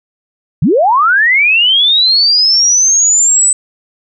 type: linear sweep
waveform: sine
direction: up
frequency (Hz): 114.2 to 8080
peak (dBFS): -6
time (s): 0.62-3.53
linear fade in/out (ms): 5
effects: none